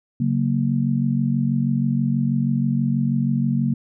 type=chord; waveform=sine; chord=F# major; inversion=second; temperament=just; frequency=138.75 / 185 / 231.2 Hz; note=C#3 / F#3 / A#3; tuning=+2 / 0 / -14 cents; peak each=-21 / -25 / -21 dBFS; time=0.2-3.74 s; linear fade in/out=5 ms; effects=none